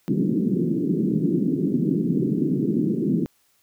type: band-pass noise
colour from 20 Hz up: pink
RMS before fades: -22 dBFS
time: 0.08-3.26 s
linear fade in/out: 0 ms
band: 150 to 370 Hz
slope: 48 dB/octave
effects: white hiss -64 dBFS RMS until 3.62 s